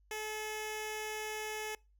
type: tone with notch filter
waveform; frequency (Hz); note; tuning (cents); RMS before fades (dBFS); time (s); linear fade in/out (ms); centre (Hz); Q
10% pulse; 430; A4; -40; -40; 0.11-1.75; 2; 1200; 1.9
effects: noise-tail reverb RT60 0.3 s tail -26 dB re dry + added 50 Hz sine -64 dBFS peak until 1.99 s